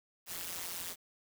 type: noise with amplitude modulation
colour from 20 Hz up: white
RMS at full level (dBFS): -37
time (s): 0.26-0.96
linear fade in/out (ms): 50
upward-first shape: sine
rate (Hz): 174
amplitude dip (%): 100
effects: none